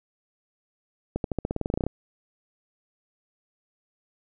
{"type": "accelerating click train", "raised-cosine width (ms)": 2, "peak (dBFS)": -13, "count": 15, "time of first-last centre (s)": [1.16, 1.866], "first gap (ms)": 82, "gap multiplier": 0.92, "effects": []}